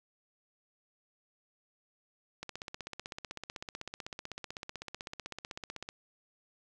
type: click train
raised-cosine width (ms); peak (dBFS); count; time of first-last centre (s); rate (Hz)
0.2; -23; 56; 2.43-5.889; 15.9
effects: none